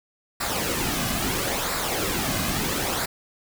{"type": "noise with flanger", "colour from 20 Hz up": "pink", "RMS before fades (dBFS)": -26, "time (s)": [0.4, 3.06], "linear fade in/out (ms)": 10, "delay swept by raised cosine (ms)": [0.32, 2.22], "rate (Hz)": 0.75, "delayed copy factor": -0.55, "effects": []}